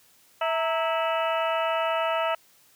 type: harmonic tone with a mistuned harmonic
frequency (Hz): 326.8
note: E4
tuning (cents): -15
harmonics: 2 / 3 / 4 / 5 / 6 / 7 / 8 / 9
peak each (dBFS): -26 / -30 / -29 / -40 / -38 / -44 / -35 / -37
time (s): 0.41-2.35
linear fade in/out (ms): 5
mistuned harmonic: 3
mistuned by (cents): -100
effects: white hiss -59 dBFS RMS until 2.75 s + high-pass 60 Hz 12 dB/octave